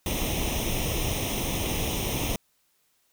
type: noise with comb filter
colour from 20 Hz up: pink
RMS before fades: -28 dBFS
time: 0.06-2.36 s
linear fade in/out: 2 ms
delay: 0.33 ms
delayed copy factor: +0.8
effects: white hiss -69 dBFS RMS until 3.12 s